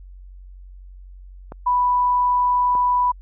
clicks, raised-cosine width 1 ms, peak -20 dBFS, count 2, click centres 1.521 / 2.752 s
sine tone, 987.8 Hz, B5, in tune, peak -15 dBFS, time 1.66-3.12 s, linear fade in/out 10 ms
effects added 46 Hz sine -38 dBFS peak until 3.21 s

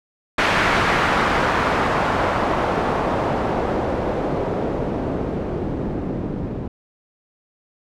white noise with low-pass filter sweep, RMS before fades -21 dBFS, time 0.38-6.68 s, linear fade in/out 5 ms, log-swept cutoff 1800 to 270 Hz, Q 1, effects none

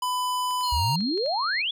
square tone with pitch glide, 1000 to 933 Hz, B5 to A#5, +21 to +1 cents, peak -25 dBFS, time 0.02-0.96 s, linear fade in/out 5 ms, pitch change -120 cents, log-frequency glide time 0.65-0.82 s
clicks, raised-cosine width 0.2 ms, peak -29 dBFS, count 5, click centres 0.509 / 0.61 / 1.007 / 1.176 / 1.261 s
sine tone, 4224 Hz, C8, 16 cents sharp, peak -29 dBFS, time 0.63-1.62 s, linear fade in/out 5 ms
sine exponential sweep, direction up, 61.74 to 3511 Hz, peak -24 dBFS, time 0.72-1.71 s, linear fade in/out 5 ms
effects none

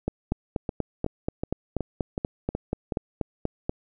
two click trains, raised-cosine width 2 ms, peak -14 / -12 dBFS, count 8 / 16, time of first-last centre 0.32-2.922 / 0.08-3.694 s, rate 2.69 / 4.15 Hz, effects none

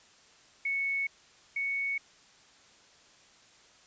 sine tone pair in turn, 2211 / 2220 Hz, C#7 / C#7, -5 / +2 cents, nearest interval unison, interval 7 cents, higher second, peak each -28 / -29 dBFS, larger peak first, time 0.65-1.07 / 1.56-1.98 s, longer neither, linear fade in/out 5 ms, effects white hiss -59 dBFS RMS until 3.86 s + resampled to 16000 Hz

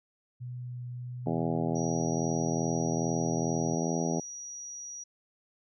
sine tone with vibrato, 123.3 Hz, B2, 2 cents flat, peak -36 dBFS, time 0.4-3.76 s, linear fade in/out 20 ms, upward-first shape triangle, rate 1.6 Hz, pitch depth 9 cents each way
harmonic tone, 82.41 Hz, E2, in tune, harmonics 2 / 3 / 4 / 5 / 6 / 7 / 8 / 9 / 10, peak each -32 / -33 / -36 / -36 / -41 / -40 / -39 / -40 / -43 dBFS, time 1.26-4.2 s, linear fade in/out 5 ms
sine tone, 5780 Hz, F#8, 41 cents flat, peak -39 dBFS, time 1.75-5.04 s, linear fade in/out 10 ms
effects none

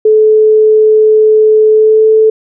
sine tone with pitch glide, 432.4 to 437.7 Hz, A4 to A4, -30 to -9 cents, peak -3 dBFS, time 0.05-2.3 s, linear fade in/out 5 ms, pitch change +21 cents, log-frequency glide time 1.7-2.08 s, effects none

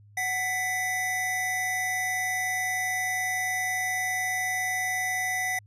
square tone pair together, 743.9 / 1986 Hz, F#5 / B6, +9 / +9 cents, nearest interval octave + perfect fourth, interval 1700 cents, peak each -33 / -28 dBFS, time 0.17-5.59 s, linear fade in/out 5 ms, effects added 103 Hz sine -51 dBFS peak until 5.66 s + resampled to 32000 Hz

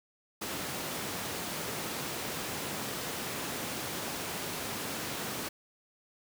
pink high-pass noise, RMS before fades -37 dBFS, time 0.41-5.49 s, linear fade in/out 10 ms, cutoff 150 Hz, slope 12 dB/octave, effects none

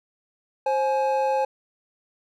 triangle tone pair together, 530 / 842.1 Hz, C5 / G#5, +22 / +24 cents, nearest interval minor sixth, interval 802 cents, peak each -21 dBFS, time 0.66-1.45 s, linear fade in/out 5 ms, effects none

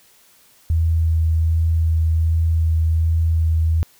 sine tone with vibrato, 81.2 Hz, E2, 26 cents flat, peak -14 dBFS, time 0.7-3.83 s, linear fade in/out 0 ms, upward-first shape sine, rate 1.3 Hz, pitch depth 12 cents each way, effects white hiss -53 dBFS RMS until 3.99 s

